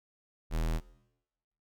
square tone, 40.27 Hz, E1, 40 cents flat, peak -29 dBFS, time 0.5-0.81 s, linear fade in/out 50 ms, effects noise-tail reverb RT60 0.9 s tail -20 dB re dry

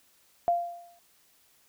sine tone with exponential decay, 693 Hz, F5, 14 cents flat, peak -19 dBFS, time 0.48-0.99 s, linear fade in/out 0 ms, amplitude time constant 110 ms, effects white hiss -64 dBFS RMS until 1.68 s

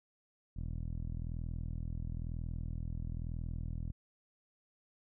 10% pulse tone with low-pass filter, 41.02 Hz, E1, 8 cents flat, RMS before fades -39 dBFS, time 0.56-3.92 s, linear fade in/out 10 ms, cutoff 140 Hz, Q 0.52, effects none

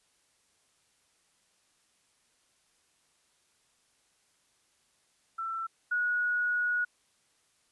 sine tone pair in turn, 1338 / 1456.5 Hz, E6 / F#6, +25 / -28 cents, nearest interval minor second, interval 147 cents, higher second, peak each -32 / -26 dBFS, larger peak second, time 5.38-5.67 / 5.91-6.85 s, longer second, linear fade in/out 10 ms, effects white hiss -70 dBFS RMS until 7.71 s + resampled to 24000 Hz

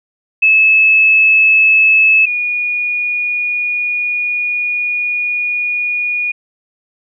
sine tone pair in turn, 2600 / 2448 Hz, E7 / D#7, -24 / -29 cents, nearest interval minor second, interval 105 cents, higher first, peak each -6 / -14 dBFS, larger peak first, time 0.42-2.26 / 2.26-6.32 s, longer second, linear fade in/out 10 ms, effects none

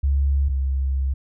sine tone pair in turn, 69.4 / 67.19 Hz, C#2 / C2, +3 / +47 cents, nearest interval minor second, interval 56 cents, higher first, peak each -16 / -19 dBFS, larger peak first, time 0.03-0.49 / 0.49-1.14 s, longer second, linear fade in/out 10 ms, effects none

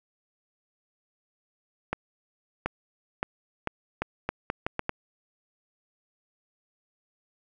accelerating click train, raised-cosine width 0.5 ms, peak -12 dBFS, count 10, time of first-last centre 1.93-4.894 s, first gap 730 ms, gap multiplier 0.78, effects none

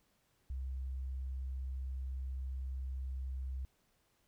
sine tone, 65.41 Hz, C2, in tune, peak -37 dBFS, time 0.5-3.65 s, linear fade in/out 0 ms, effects pink hiss -75 dBFS RMS until 4.27 s

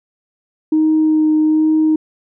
sine tone with vibrato, 311.1 Hz, D#4, in tune, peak -9 dBFS, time 0.72-1.96 s, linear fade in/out 5 ms, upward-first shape sine, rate 1.2 Hz, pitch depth 11 cents each way, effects tanh soft clip ceiling -6 dBFS

